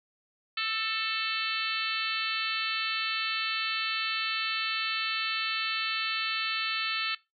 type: harmonic tone with a mistuned harmonic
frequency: 440 Hz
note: A4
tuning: in tune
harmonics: 3 / 4 / 5 / 6 / 7 / 8 / 9 / 10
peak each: -35 / -38 / -38 / -34 / -36 / -39 / -38 / -38 dBFS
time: 0.57-7.15 s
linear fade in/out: 5 ms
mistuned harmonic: 4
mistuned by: +22 cents
effects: noise-tail reverb RT60 0.2 s tail -19 dB re dry